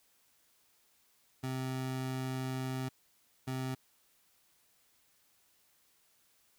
25% pulse tone bursts at uneven times, 130.4 Hz, C3, 5 cents flat, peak -31 dBFS, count 2, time 1.43-2.89 / 3.47-3.75 s, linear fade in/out 10 ms, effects white hiss -70 dBFS RMS until 6.58 s

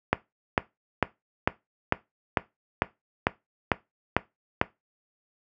click train, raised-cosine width 0.5 ms, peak -4 dBFS, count 11, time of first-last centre 0.13-4.614 s, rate 2.23 Hz, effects noise-tail reverb RT60 0.2 s tail -18 dB re dry + high-pass 60 Hz 12 dB/octave

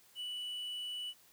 triangle tone, 2960 Hz, F#7, in tune, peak -37 dBFS, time 0.15-1.14 s, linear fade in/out 50 ms, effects white hiss -64 dBFS RMS until 1.32 s

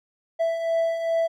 triangle beating tone pair, 659.3 / 661.8 Hz, E5 / E5, 0 / +7 cents, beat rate 2.5 Hz, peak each -28 / -20 dBFS, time 0.39-1.28 s, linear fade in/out 20 ms, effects none

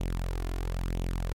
sawtooth tone with flanger, 43.65 Hz, F1, in tune, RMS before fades -31 dBFS, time 0-1.33 s, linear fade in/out 10 ms, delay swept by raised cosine 0.3 to 2.9 ms, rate 1 Hz, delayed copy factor +0.6, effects MP3 64 kbps

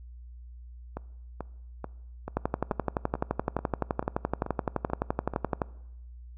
two click trains, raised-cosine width 1 ms, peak -20 / -12 dBFS, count 11 / 39, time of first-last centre 0.97-5.337 / 2.37-5.618 s, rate 2.29 / 11.7 Hz, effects noise-tail reverb RT60 0.9 s tail -22 dB re dry + added 60 Hz sine -43 dBFS peak until 6.37 s

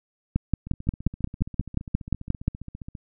two click trains, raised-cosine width 5 ms, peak -9 / -24 dBFS, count 13 / 35, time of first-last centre 0.36-2.48 / 0.67-2.952 s, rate 5.66 / 14.9 Hz, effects none

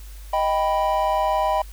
triangle chord, Eb augmented, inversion none, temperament equal with one note detuned, 626.2 / 784 / 987.8 Hz, Eb5 / G5 / B5, +11 / 0 / 0 cents, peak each -21 dBFS, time 0.33-1.62 s, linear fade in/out 5 ms, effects added 50 Hz sine -36 dBFS peak until 1.72 s + white hiss -49 dBFS RMS until 1.72 s

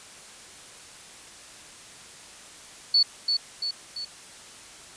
sine tone with echo, 4445 Hz, C#8, 4 cents sharp, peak -16 dBFS, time 2.94-3.03 s, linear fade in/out 5 ms, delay 340 ms, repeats 3, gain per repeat -5 dB, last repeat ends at 4.05 s, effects white hiss -46 dBFS RMS until 4.96 s + resampled to 22050 Hz

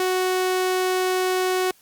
sawtooth tone, 370 Hz, F#4, in tune, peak -16 dBFS, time 0-1.71 s, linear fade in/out 2 ms, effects white hiss -56 dBFS RMS until 1.81 s + Opus 48 kbps

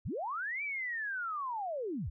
sine linear two-way sweep, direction up then down, 47.54 to 2349 to 47.54 Hz, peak -34 dBFS, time 0.05-2.1 s, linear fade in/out 10 ms, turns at 0.63 s, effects none

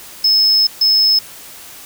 triangle tone bursts at uneven times, 5200 Hz, E8, 24 cents flat, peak -8 dBFS, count 2, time 0.24-0.67 / 0.81-1.19 s, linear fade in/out 5 ms, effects white hiss -36 dBFS RMS until 1.85 s

